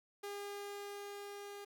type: tone with level ramp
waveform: sawtooth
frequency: 405.2 Hz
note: G#4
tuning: 43 cents flat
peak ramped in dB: -38 to -43 dBFS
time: 0.23-1.65 s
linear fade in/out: 10 ms
effects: 11-bit